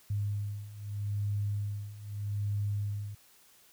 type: beating tone pair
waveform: sine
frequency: 102 / 102.8 Hz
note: G#2 / G#2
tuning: -31 / -17 cents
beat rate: 0.8 Hz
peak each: -36 / -33 dBFS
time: 0.1-3.15 s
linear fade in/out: 5 ms
effects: white hiss -61 dBFS RMS until 3.72 s